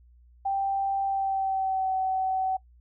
sine tone with pitch glide, 784 to 757.7 Hz, G5 to F#5, 0 to +41 cents, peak -24 dBFS, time 0.45-2.57 s, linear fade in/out 10 ms, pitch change -59 cents, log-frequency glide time 1.05-1.92 s, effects noise-tail reverb RT60 0.1 s tail -20 dB re dry + added 60 Hz sine -53 dBFS peak until 2.8 s

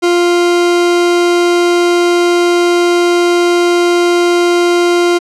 40% pulse tone, 349.2 Hz, F4, in tune, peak -7 dBFS, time 0.02-5.19 s, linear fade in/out 20 ms, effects low-pass 8000 Hz 12 dB/octave

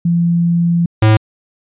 sine / square tone pair in turn, 170.7 / 108.88 Hz, F3 / A2, -39 / -18 cents, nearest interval minor sixth, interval 779 cents, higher first, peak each -10 / -7 dBFS, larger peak second, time 0.05-0.86 / 1.02-1.17 s, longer first, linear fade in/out 5 ms, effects resampled to 8000 Hz

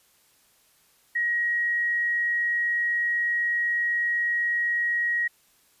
sine tone, 1896 Hz, A#6, 29 cents sharp, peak -22 dBFS, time 1.15-5.28 s, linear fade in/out 10 ms, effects white hiss -62 dBFS RMS until 5.8 s + resampled to 32000 Hz

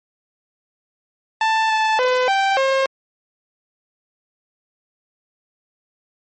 sawtooth tone with pitch steps, 884 / 875 / 505 / 781 / 536 Hz, A5 / A5 / B4 / G5 / C5, +8 / -10 / +39 / -7 / +42 cents, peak -11 dBFS, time 1.41-2.86 s, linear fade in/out 2 ms, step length 290 ms, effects low-pass 4000 Hz 12 dB/octave + MP3 32 kbps

